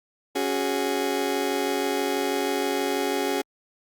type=chord; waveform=30% pulse; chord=C# suspended fourth; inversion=none; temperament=just; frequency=277.2 / 369.6 / 415.8 Hz; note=C#4 / F#4 / G#4; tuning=0 / -2 / +2 cents; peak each=-26 / -26 / -25 dBFS; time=0.35-3.42 s; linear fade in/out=10 ms; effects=Opus 48 kbps